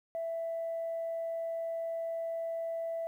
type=tone; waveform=sine; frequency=662 Hz; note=E5; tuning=7 cents sharp; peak=-32 dBFS; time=0.15-3.07 s; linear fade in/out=0 ms; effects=tanh soft clip ceiling -29 dBFS + 11-bit